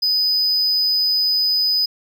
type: tone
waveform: triangle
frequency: 4994 Hz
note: D#8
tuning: 6 cents sharp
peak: -14 dBFS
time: 0.02-1.86 s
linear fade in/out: 10 ms
effects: none